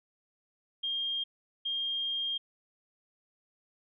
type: tone bursts at uneven times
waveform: sine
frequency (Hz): 3216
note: G7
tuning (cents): +44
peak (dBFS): -30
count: 2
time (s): 0.83-1.24 / 1.65-2.38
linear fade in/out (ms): 10
effects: none